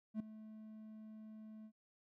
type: tone with ADSR envelope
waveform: triangle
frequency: 217 Hz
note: A3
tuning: 24 cents flat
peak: -33 dBFS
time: 0.14-1.72 s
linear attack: 60 ms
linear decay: 4 ms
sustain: -16 dB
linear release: 69 ms
effects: none